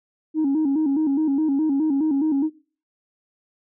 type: tone with vibrato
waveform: sine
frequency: 293.7 Hz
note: D4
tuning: in tune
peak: -16 dBFS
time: 0.34-2.5 s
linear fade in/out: 50 ms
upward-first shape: square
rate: 4.8 Hz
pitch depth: 110 cents each way
effects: noise-tail reverb RT60 0.4 s tail -22 dB re dry + tanh soft clip ceiling -15 dBFS